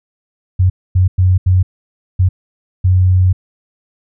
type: tone bursts at uneven times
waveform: sine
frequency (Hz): 92.1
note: F#2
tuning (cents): -7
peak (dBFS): -7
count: 6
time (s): 0.59-0.7 / 0.95-1.08 / 1.18-1.38 / 1.46-1.63 / 2.19-2.29 / 2.84-3.33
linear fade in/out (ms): 10
effects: none